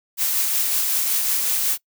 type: noise with tremolo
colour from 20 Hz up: blue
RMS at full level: -20 dBFS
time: 0.17-1.78 s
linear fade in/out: 50 ms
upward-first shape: sine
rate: 5.4 Hz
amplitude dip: 25%
effects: noise-tail reverb RT60 0.1 s tail -23 dB re dry